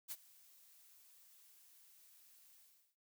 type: noise with ADSR envelope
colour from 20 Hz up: blue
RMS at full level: -43 dBFS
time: 0.08-2.96 s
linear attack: 36 ms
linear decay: 41 ms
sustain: -22 dB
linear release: 380 ms
effects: noise-tail reverb RT60 0.1 s tail -25 dB re dry